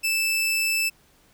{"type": "tone", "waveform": "sawtooth", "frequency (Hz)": 2637, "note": "E7", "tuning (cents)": 0, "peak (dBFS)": -18, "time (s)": [0.03, 0.9], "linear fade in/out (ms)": 20, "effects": ["pink hiss -59 dBFS RMS until 1.33 s"]}